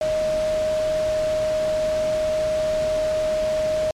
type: tone in noise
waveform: sine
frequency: 622.3 Hz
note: D#5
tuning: in tune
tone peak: -19 dBFS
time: 0.01-3.91 s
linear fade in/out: 2 ms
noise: pink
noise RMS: -33 dBFS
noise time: 0.01-3.91 s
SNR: +11 dB
effects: low-pass 7000 Hz 12 dB/octave + MP3 96 kbps